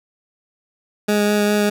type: tone with vibrato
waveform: 20% pulse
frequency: 207.7 Hz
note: G#3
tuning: in tune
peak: -10 dBFS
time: 1.08-1.7 s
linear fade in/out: 10 ms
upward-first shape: sine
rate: 4.9 Hz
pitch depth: 10 cents each way
effects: none